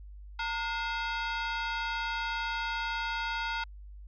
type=ring-modulated tone; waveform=sawtooth; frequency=1174.7 Hz; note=D6; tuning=in tune; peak=-24 dBFS; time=0.39-3.64 s; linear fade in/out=5 ms; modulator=261 Hz; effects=added 50 Hz sine -44 dBFS peak until 4.07 s + resampled to 11025 Hz